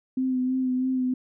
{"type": "tone with vibrato", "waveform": "sine", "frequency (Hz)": 256.9, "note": "C4", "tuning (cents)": -32, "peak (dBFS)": -22, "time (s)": [0.17, 1.14], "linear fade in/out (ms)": 5, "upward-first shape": "sine", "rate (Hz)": 3.1, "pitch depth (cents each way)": 25, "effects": []}